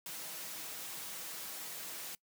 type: noise with comb filter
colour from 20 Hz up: white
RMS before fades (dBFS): -44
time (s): 0.06-2.15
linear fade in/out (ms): 2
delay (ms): 6.2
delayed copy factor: +0.55
effects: noise-tail reverb RT60 0.1 s tail -22 dB re dry + high-pass 150 Hz 12 dB/octave